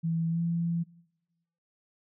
sine tone with pitch glide, 164.81 to 168.95 Hz, E3 to E3, 0 to +43 cents, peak -26 dBFS, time 0.03-0.84 s, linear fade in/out 20 ms, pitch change +43 cents, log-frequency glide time 0.3-0.4 s, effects noise-tail reverb RT60 1.0 s tail -23 dB re dry

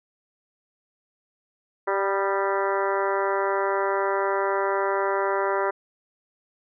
harmonic tone with a mistuned harmonic, 196 Hz, G3, in tune, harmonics 2 / 3 / 4 / 5 / 6 / 7 / 8 / 9 / 10, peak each -26 / -28 / -32 / -28 / -33 / -32 / -36 / -37 / -37 dBFS, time 1.87-5.71 s, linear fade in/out 10 ms, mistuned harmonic 6, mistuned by +43 cents, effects none

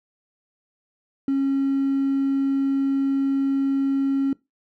triangle tone with hard clipping, 273.3 Hz, C#4, 24 cents flat, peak -19 dBFS, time 1.28-4.33 s, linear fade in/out 2 ms, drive 4 dB, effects noise-tail reverb RT60 0.2 s tail -21 dB re dry

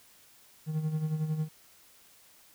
triangle tone with tremolo, 155.7 Hz, D#3, 2 cents sharp, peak -24 dBFS, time 0.66-1.49 s, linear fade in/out 50 ms, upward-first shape sine, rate 11 Hz, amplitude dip 60%, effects white hiss -59 dBFS RMS until 2.54 s

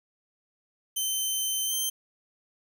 10% pulse tone with pitch glide, 3085 to 3128 Hz, G7 to G7, -28 to -4 cents, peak -19 dBFS, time 0.96-1.9 s, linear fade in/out 10 ms, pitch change +24 cents, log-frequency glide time 1.65-1.74 s, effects 10-bit

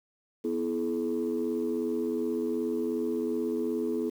sine chord, E major, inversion second, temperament equal with one note detuned, 246.9 / 329.6 / 426 Hz, B3 / E4 / G#4, 0 / 0 / +44 cents, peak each -31 / -31 / -30 dBFS, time 0.44-4.1 s, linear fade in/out 10 ms, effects tanh soft clip ceiling -21 dBFS + 9-bit

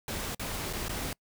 pink noise with dropouts, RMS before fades -35 dBFS, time 0.08-1.13 s, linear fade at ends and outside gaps 2 ms, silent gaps 0.348-0.395 / 0.729-0.733 / 0.884-0.893 s, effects noise-tail reverb RT60 0.1 s tail -26 dB re dry

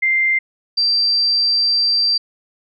sine tone pair in turn, 2093 / 4699 Hz, C7 / D8, 0 / 0 cents, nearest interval octave + major second, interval 1400 cents, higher second, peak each -13 dBFS, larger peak neither, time 0.02-0.39 / 0.77-2.18 s, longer second, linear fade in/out 10 ms, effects none

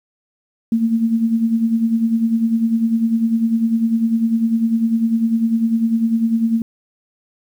sine tone with tremolo, 227.5 Hz, A#3, 42 cents flat, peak -11 dBFS, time 0.72-6.62 s, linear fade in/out 2 ms, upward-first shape sine, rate 10 Hz, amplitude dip 60%, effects 8-bit

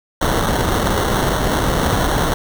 pink noise with sample-and-hold, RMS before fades -17 dBFS, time 0.21-2.34 s, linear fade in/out 5 ms, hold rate 2450 Hz, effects none

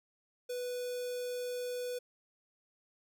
square tone with notch filter, 493.9 Hz, B4, in tune, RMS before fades -38 dBFS, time 0.49-1.99 s, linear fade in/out 10 ms, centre 1800 Hz, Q 0.93, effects none

